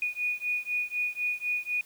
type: beating tone pair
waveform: sine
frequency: 2461 / 2465 Hz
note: D#7 / D#7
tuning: -20 / -17 cents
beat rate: 4 Hz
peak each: -31 dBFS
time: 0.02-1.81 s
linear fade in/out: 2 ms
effects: white hiss -56 dBFS RMS until 1.85 s